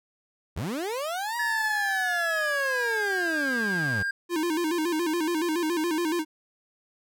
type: linear two-way sweep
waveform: 30% pulse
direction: up then down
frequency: 58.27 to 960 to 88.3 Hz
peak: -26 dBFS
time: 0.56-4.03 s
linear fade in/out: 10 ms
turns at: 1.37 s
type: tone with pitch glide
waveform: triangle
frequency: 1730 to 1604.9 Hz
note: A6 to G6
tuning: -30 to +40 cents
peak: -24 dBFS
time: 1.39-4.11 s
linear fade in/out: 5 ms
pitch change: -130 cents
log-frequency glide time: 1.91-3.07 s
type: tone with vibrato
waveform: square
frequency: 329 Hz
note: E4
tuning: 3 cents flat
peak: -25 dBFS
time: 4.29-6.25 s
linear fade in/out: 50 ms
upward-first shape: square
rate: 7.1 Hz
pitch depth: 98 cents each way
effects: none